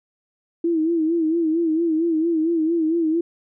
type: tone with vibrato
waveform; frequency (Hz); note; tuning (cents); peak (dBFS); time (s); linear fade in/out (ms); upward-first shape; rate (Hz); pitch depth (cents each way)
sine; 326.4; E4; -17; -17; 0.64-3.21; 5; sine; 4.4; 81
effects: none